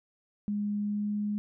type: tone with pitch glide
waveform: sine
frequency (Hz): 206.4 to 207.8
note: G#3 to G#3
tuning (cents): -10 to +1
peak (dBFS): -28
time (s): 0.48-1.38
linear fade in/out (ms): 0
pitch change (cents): +11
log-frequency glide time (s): 0.8-1.1
effects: none